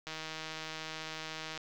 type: click train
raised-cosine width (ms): 0.2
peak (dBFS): -23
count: 239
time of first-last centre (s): 0.07-1.576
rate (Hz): 158
effects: low-pass 7000 Hz 12 dB/octave + 9-bit